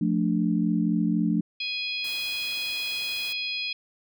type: chord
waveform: sine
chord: D minor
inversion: first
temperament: just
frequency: 176.2 / 220.2 / 293.7 Hz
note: F3 / A3 / D4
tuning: +16 / +2 / 0 cents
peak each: -25 / -25 / -27 dBFS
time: 0.01-1.41 s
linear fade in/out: 5 ms
type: harmonic tone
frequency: 830.6 Hz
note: G#5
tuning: in tune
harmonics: 3 / 4 / 5 / 6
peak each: -31 / -33 / -35 / -37 dBFS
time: 1.6-3.73 s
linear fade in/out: 5 ms
type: noise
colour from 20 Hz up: white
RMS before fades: -42 dBFS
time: 2.04-3.33 s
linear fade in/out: 5 ms
effects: none